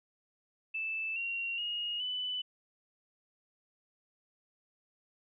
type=tone with pitch steps; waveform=sine; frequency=2637 / 2751 / 2869 / 2993 Hz; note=E7 / F7 / F7 / F#7; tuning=0 / -27 / +46 / +19 cents; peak=-33 dBFS; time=0.74-2.42 s; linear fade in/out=10 ms; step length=420 ms; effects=none